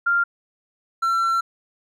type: tone pair in turn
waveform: sine / triangle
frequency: 1394 / 1352 Hz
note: F6 / E6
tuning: -4 / +43 cents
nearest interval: minor second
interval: 53 cents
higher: first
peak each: -16 dBFS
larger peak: neither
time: 0.06-0.24 / 1.02-1.41 s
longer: second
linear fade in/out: 10 ms
effects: none